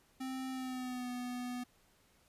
square tone with pitch glide, 261.4 to 247 Hz, C4 to B3, -1 to 0 cents, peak -39 dBFS, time 0.2-1.64 s, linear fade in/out 10 ms, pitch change -99 cents, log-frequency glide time 0.51-1.09 s, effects pink hiss -69 dBFS RMS until 2.28 s + resampled to 32000 Hz

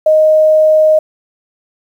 sine tone, 622.3 Hz, D#5, in tune, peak -5 dBFS, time 0.06-0.99 s, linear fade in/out 5 ms, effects 7-bit

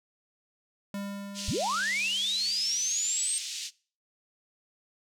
square tone with exponential decay, 200.1 Hz, G3, 36 cents sharp, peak -33 dBFS, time 0.94-3.2 s, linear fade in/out 2 ms, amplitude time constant 490 ms
white band-pass noise, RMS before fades -37 dBFS, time 1.34-3.71 s, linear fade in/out 50 ms, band 2800 to 6900 Hz, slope 24 dB/octave
sine linear sweep, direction up, 43 to 8550 Hz, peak -27 dBFS, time 1.48-3.38 s, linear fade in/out 0 ms
effects noise-tail reverb RT60 0.4 s tail -22 dB re dry

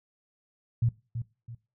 sine tone with echo, 116.9 Hz, A#2, 5 cents sharp, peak -21 dBFS, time 0.82-0.89 s, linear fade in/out 5 ms, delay 330 ms, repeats 2, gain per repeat -9 dB, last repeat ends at 1.55 s, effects noise-tail reverb RT60 0.3 s tail -19 dB re dry

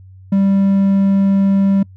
triangle tone, 196 Hz, G3, in tune, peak -8 dBFS, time 0.32-1.83 s, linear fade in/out 5 ms, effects noise-tail reverb RT60 0.1 s tail -26 dB re dry + added 94 Hz sine -37 dBFS peak until 1.96 s

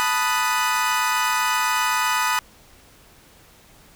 30% pulse chord, B dominant seventh, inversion third, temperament equal, 880 / 987.8 / 1244.5 / 1480 Hz, A5 / B5 / D#6 / F#6, 0 / 0 / 0 / 0 cents, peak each -24 / -21 / -21 / -24 dBFS, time 0-2.39 s, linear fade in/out 0 ms, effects pink hiss -51 dBFS RMS until 3.95 s

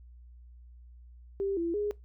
sine tone with pitch steps, 393.9 / 337.6 / 414.1 Hz, G4 / E4 / G#4, +8 / +41 / -5 cents, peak -28 dBFS, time 1.4-1.91 s, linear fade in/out 0 ms, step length 170 ms, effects noise-tail reverb RT60 0.2 s tail -22 dB re dry + added 60 Hz sine -49 dBFS peak until 2.04 s

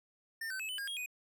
square tone with pitch steps, 1806 / 1535 / 2592 / 3013 / 1621 / 3271 / 2487 Hz, A6 / G6 / E7 / F#7 / G#6 / G#7 / D#7, +45 / -37 / -30 / +31 / -42 / -27 / -1 cents, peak -38 dBFS, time 0.41-1.061 s, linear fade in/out 5 ms, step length 93 ms, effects none

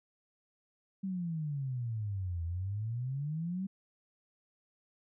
sine exponential two-way sweep, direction down then up, 196.6 to 82.4 to 196.6 Hz, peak -33 dBFS, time 1.03-3.67 s, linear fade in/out 10 ms, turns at 2.44 s, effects none

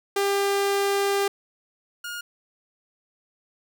sawtooth tone pair in turn, 398.6 / 1426.6 Hz, G4 / F6, +29 / +36 cents, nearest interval octave + minor seventh, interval 2207 cents, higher second, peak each -17 / -28 dBFS, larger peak first, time 0.16-1.28 / 2.04-2.21 s, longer first, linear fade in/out 5 ms, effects none

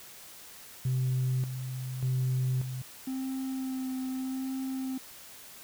sine tone with tremolo, 128.7 Hz, C3, 28 cents flat, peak -24 dBFS, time 0.85-2.82 s, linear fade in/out 5 ms, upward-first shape square, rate 0.85 Hz, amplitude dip 65%
triangle tone with vibrato, 261.6 Hz, C4, in tune, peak -29 dBFS, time 3.07-4.98 s, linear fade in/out 5 ms, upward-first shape sine, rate 0.82 Hz, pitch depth 16 cents each way
effects tanh soft clip ceiling -23 dBFS + white hiss -49 dBFS RMS until 5.63 s

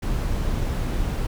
brown noise, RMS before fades -24 dBFS, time 0.02-1.27 s, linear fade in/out 10 ms, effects none

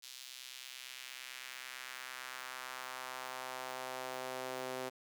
sawtooth tone with high-pass filter sweep, 128.9 Hz, C3, 26 cents flat, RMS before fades -45 dBFS, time 0.02-4.9 s, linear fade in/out 20 ms, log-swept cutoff 4000 to 430 Hz, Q 1.3, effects 11-bit

